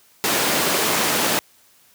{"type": "high-pass noise", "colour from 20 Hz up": "pink", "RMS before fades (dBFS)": -20, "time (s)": [0.24, 1.39], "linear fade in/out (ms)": 0, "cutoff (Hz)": 270, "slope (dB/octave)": 12, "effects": ["white hiss -55 dBFS RMS until 1.94 s", "high-pass 60 Hz 12 dB/octave"]}